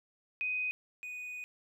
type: tone pair in turn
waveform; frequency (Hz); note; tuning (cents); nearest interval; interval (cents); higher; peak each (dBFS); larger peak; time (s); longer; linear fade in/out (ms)
sine / triangle; 2501 / 2482; D#7 / D#7; +8 / -5; unison; 13; first; -31 / -38; first; 0.41-0.71 / 1.03-1.44; second; 0
effects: none